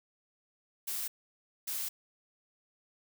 blue noise bursts at uneven times, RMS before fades -36 dBFS, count 2, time 0.87-1.08 / 1.67-1.89 s, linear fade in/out 10 ms, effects none

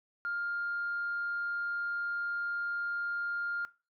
sine tone, 1404 Hz, F6, 9 cents sharp, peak -31 dBFS, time 0.25-3.65 s, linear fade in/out 0 ms, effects noise-tail reverb RT60 0.3 s tail -19 dB re dry + tanh soft clip ceiling -27 dBFS

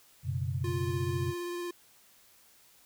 sine chord, F# suspended fourth, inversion none, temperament equal, 92.5 / 123.47 / 138.59 Hz, F#2 / B2 / C#3, 0 / 0 / 0 cents, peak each -34 / -34 / -35 dBFS, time 0.23-1.34 s, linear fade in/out 50 ms
square tone with vibrato, 350 Hz, F4, 4 cents sharp, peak -35 dBFS, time 0.64-1.71 s, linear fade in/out 5 ms, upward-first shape sine, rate 17 Hz, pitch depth 12 cents each way
effects white hiss -61 dBFS RMS until 2.85 s

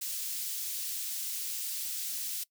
white high-pass noise, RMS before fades -36 dBFS, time 0.01-2.44 s, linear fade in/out 10 ms, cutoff 3800 Hz, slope 12 dB/octave, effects noise-tail reverb RT60 0.1 s tail -22 dB re dry

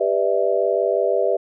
sine chord, E minor seventh, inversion first, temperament just, 395.6 / 494.4 / 593.3 / 659.3 Hz, G4 / B4 / D5 / E5, +16 / +2 / +18 / 0 cents, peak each -22 dBFS, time 0-1.37 s, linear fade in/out 10 ms, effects none

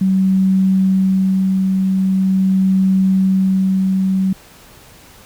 sine tone with tremolo, 190 Hz, F#3, 46 cents sharp, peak -10 dBFS, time 0.01-4.33 s, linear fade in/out 5 ms, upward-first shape sine, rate 0.43 Hz, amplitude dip 25%, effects pink hiss -43 dBFS RMS until 5.25 s

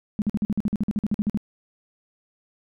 sine tone bursts, 209.2 Hz, G#3, 13 cents sharp, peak -19 dBFS, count 16, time 0.19-1.374 s, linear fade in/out 0 ms, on 29 ms, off 48 ms, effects none

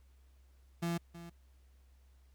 35% pulse tone with echo, 169.8 Hz, F3, 48 cents flat, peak -31 dBFS, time 0.82-0.98 s, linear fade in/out 10 ms, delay 320 ms, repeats 1, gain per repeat -14 dB, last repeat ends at 1.3 s, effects added 65 Hz sine -60 dBFS peak until 2.34 s + pink hiss -75 dBFS RMS until 2.34 s

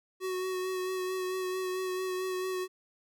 square tone with vibrato, 371.3 Hz, F#4, 6 cents sharp, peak -32 dBFS, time 0.2-2.68 s, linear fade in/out 50 ms, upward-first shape sine, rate 4.5 Hz, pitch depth 20 cents each way, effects none

